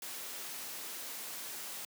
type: noise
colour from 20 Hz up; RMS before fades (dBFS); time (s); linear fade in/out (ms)
white; -43; 0.02-1.85; 2
effects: high-pass 200 Hz 12 dB/octave